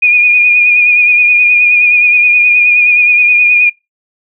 sine tone with vibrato, 2447 Hz, D#7, 29 cents flat, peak -4 dBFS, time 0.02-3.7 s, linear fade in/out 10 ms, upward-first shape sine, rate 9.5 Hz, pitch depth 31 cents each way, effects noise-tail reverb RT60 0.2 s tail -22 dB re dry

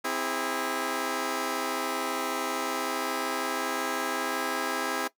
10% pulse chord, C augmented, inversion none, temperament just, 261.6 / 327 / 408.8 Hz, C4 / E4 / G#4, 0 / -14 / -27 cents, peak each -25 dBFS, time 0.04-5.08 s, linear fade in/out 10 ms, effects noise-tail reverb RT60 0.1 s tail -17 dB re dry

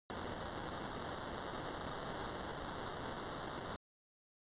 white noise with sample-and-hold, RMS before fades -44 dBFS, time 0.1-3.76 s, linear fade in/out 0 ms, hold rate 2450 Hz, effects resampled to 8000 Hz

